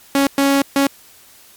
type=tone bursts at uneven times; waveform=sawtooth; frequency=277.2 Hz; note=C#4; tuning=in tune; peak=-8 dBFS; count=3; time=0.15-0.27 / 0.38-0.62 / 0.76-0.87 s; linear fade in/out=2 ms; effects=white hiss -46 dBFS RMS until 1.56 s + MP3 96 kbps